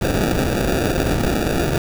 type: noise with sample-and-hold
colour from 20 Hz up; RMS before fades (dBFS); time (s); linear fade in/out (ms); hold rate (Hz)
white; -19; 0.01-1.78; 2; 1050
effects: none